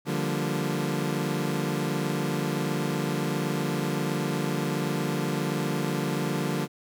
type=chord; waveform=25% pulse; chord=G minor seventh; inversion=second; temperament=equal; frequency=146.83 / 174.61 / 196 / 233.1 Hz; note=D3 / F3 / G3 / Bb3; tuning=0 / 0 / 0 / 0 cents; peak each=-26 / -28 / -29 / -30 dBFS; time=0.05-6.68 s; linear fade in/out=50 ms; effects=none